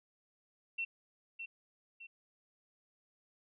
sine tone with echo, 2708 Hz, E7, 46 cents sharp, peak -34 dBFS, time 0.78-0.85 s, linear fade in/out 10 ms, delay 610 ms, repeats 2, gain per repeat -7 dB, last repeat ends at 2.07 s, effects none

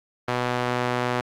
sawtooth tone with band-pass filter, 123.47 Hz, B2, in tune, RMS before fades -25 dBFS, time 0.28-1.21 s, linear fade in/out 5 ms, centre 1100 Hz, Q 0.59, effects Opus 32 kbps

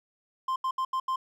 triangle tone bursts at uneven times, 1046.5 Hz, C6, in tune, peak -24 dBFS, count 5, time 0.48-0.56 / 0.64-0.71 / 0.78-0.85 / 0.93-1 / 1.08-1.16 s, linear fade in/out 5 ms, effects none

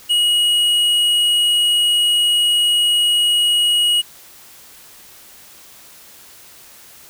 triangle tone with hard clipping, 2900 Hz, F#7, 35 cents flat, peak -14 dBFS, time 0.09-4.02 s, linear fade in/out 20 ms, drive 10 dB, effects white hiss -43 dBFS RMS until 7.09 s

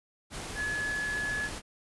sine tone in noise, 1703 Hz, G#6, 43 cents sharp, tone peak -30 dBFS, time 0.55-1.5 s, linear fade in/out 50 ms, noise pink, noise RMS -39 dBFS, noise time 0.3-1.62 s, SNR +6 dB, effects resampled to 24000 Hz

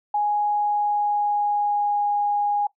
sine tone with pitch glide, 830.6 to 822.5 Hz, G#5 to G#5, 0 to -17 cents, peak -19 dBFS, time 0.14-2.67 s, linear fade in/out 5 ms, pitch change -17 cents, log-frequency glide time 0.45-2.09 s, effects noise-tail reverb RT60 0.1 s tail -18 dB re dry

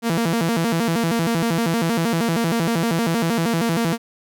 sawtooth tone with vibrato, 196 Hz, G3, in tune, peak -14 dBFS, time 0.02-3.98 s, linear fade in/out 50 ms, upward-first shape square, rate 6.4 Hz, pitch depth 290 cents each way, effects none

